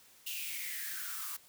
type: noise with high-pass filter sweep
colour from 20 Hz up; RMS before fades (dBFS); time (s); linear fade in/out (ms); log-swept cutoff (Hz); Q
blue; -40; 0.26-1.37; 10; 2900 to 1100; 8.2
effects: white hiss -61 dBFS RMS until 1.48 s + high-pass 60 Hz 12 dB/octave